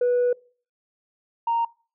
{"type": "tone pair in turn", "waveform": "sine", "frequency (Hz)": [490, 928.2], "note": ["B4", "A#5"], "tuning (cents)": [-14, -8], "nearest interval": "major seventh", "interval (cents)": 1106, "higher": "second", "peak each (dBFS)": [-16, -19], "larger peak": "first", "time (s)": [[0.01, 0.33], [1.47, 1.65]], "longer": "first", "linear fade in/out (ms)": 5, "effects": ["noise-tail reverb RT60 0.4 s tail -24 dB re dry", "tanh soft clip ceiling -16 dBFS"]}